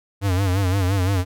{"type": "tone with vibrato", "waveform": "square", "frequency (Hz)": 94.8, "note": "F#2", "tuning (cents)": 43, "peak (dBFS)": -18, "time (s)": [0.21, 1.25], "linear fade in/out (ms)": 50, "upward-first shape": "sine", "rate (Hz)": 5.8, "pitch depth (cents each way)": 100, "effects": []}